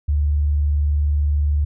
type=tone with vibrato; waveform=sine; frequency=73.42 Hz; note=D2; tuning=in tune; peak=-15 dBFS; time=0.08-1.65 s; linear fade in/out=10 ms; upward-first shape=sine; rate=20 Hz; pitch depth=86 cents each way; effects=none